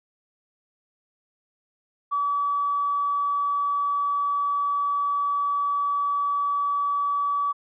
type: tone with tanh clipping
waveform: triangle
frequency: 1145 Hz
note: D6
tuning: 44 cents flat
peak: -21 dBFS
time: 2.11-7.53 s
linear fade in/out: 20 ms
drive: 2 dB
effects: resampled to 11025 Hz